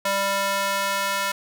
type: tone with high-pass filter sweep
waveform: square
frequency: 197.4 Hz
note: G3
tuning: 12 cents sharp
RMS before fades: -24 dBFS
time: 0.05-1.32 s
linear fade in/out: 5 ms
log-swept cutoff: 700 to 1100 Hz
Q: 1.1
effects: none